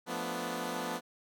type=chord; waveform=10% pulse; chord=B half-diminished seventh; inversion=second; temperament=equal; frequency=174.61 / 220 / 246.9 / 293.7 Hz; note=F3 / A3 / B3 / D4; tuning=0 / 0 / 0 / 0 cents; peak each=-32 / -34 / -29 / -35 dBFS; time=0.06-1.01 s; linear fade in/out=50 ms; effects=none